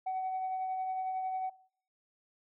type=tone with tremolo; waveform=sine; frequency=752 Hz; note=F#5; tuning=28 cents sharp; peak=-29 dBFS; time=0.06-1.5 s; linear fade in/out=10 ms; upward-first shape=triangle; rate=11 Hz; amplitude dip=35%; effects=noise-tail reverb RT60 0.6 s tail -23 dB re dry + tanh soft clip ceiling -29 dBFS